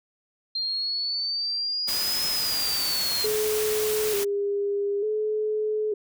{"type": "exponential two-way sweep", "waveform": "sine", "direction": "up then down", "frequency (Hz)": [4174, 5140, 4174], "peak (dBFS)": -25, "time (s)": [0.55, 3.26], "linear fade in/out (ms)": 5, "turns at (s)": 2.27}
{"type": "noise", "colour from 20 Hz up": "white", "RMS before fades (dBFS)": -30, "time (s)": [1.87, 4.25], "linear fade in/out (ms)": 20}
{"type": "tone with vibrato", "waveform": "sine", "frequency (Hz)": 415.9, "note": "G#4", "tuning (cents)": 2, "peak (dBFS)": -23, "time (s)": [3.24, 5.94], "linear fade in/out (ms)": 5, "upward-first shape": "square", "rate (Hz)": 0.56, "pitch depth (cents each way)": 51}
{"effects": []}